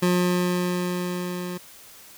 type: tone with level ramp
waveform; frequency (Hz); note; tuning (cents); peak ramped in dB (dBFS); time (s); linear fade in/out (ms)
25% pulse; 178.8; F3; +41; -14 to -26; 0.02-1.58; 10
effects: white hiss -47 dBFS RMS until 2.17 s

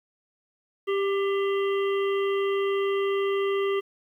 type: harmonic tone with a mistuned harmonic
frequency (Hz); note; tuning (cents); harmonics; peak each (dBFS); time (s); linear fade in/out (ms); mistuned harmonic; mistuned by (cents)
394.6; G4; +11; 1 / 3 / 5 / 7 / 8; -23 / -33 / -37 / -40 / -41; 0.87-3.81; 20; 5; +31
effects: 10-bit

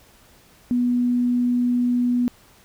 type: tone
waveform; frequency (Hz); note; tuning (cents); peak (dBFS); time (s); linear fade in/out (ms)
sine; 244.7; B3; -16; -17; 0.71-2.28; 0
effects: pink hiss -53 dBFS RMS until 2.64 s

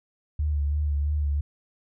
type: tone with vibrato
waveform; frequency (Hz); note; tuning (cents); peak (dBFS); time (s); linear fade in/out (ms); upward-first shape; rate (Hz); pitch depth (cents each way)
sine; 73.42; D2; 0; -22; 0.39-1.41; 5; sine; 3; 41
effects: none

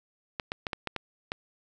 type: clicks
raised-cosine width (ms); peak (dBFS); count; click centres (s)
0.3; -15; 7; 0.398 / 0.519 / 0.668 / 0.732 / 0.873 / 0.963 / 1.319
effects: none

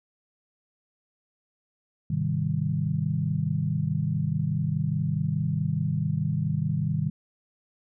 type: chord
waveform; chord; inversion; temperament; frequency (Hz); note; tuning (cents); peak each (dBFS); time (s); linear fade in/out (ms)
sine; Ab major seventh; none; equal; 103.83 / 130.81 / 155.56 / 196; Ab2 / C3 / Eb3 / G3; 0 / 0 / 0 / 0; -32 / -30 / -26 / -32; 2.1-7.1; 5
effects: none

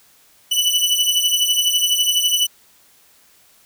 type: beating tone pair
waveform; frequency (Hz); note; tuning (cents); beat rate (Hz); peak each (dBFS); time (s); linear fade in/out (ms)
sawtooth; 2965 / 2977; F#7 / F#7; +3 / +10; 12; -15; 0.51-2.47; 10
effects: white hiss -53 dBFS RMS until 3.65 s

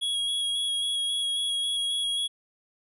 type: tone with vibrato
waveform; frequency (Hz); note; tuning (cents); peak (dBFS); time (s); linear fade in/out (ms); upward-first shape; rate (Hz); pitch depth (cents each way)
square; 3322; G#7; 0; -26; 0.01-2.28; 20; square; 3.7; 11
effects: resampled to 24000 Hz

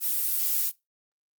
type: noise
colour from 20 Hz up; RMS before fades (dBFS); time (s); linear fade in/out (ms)
violet; -26; 0-0.72; 50
effects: noise-tail reverb RT60 0.2 s tail -20 dB re dry + Opus 32 kbps

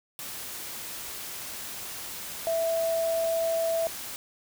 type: tone in noise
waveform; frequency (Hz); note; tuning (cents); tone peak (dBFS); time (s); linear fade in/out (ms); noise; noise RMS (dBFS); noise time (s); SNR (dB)
sine; 660; E5; +2; -24; 2.47-3.87; 0; white; -38; 0.19-4.16; +11
effects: none

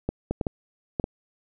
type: clicks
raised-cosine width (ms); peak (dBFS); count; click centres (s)
2; -12; 6; 0.09 / 0.31 / 0.412 / 0.468 / 0.998 / 1.041
effects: none

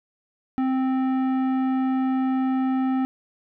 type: tone with tanh clipping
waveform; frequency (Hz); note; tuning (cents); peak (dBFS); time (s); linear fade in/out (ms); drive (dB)
sine; 261.6; C4; 0; -22; 0.58-3.05; 0; 13
effects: none

